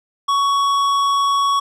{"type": "tone with tanh clipping", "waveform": "sine", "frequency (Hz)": 1118, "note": "C#6", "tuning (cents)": 14, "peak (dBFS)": -16, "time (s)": [0.28, 1.6], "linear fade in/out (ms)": 10, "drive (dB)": 13, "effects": []}